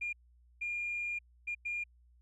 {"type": "tone bursts at uneven times", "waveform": "sine", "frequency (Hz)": 2412, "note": "D7", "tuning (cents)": 46, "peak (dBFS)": -33, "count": 4, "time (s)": [[0.01, 0.13], [0.61, 1.19], [1.47, 1.55], [1.65, 1.84]], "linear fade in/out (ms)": 10, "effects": ["tanh soft clip ceiling -29 dBFS", "added 60 Hz sine -61 dBFS peak until 2.21 s"]}